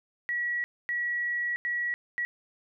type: tone bursts at uneven times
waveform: sine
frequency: 1926 Hz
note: B6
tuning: 44 cents flat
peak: -27 dBFS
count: 4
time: 0.29-0.64 / 0.89-1.56 / 1.65-1.94 / 2.18-2.25 s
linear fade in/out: 0 ms
effects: none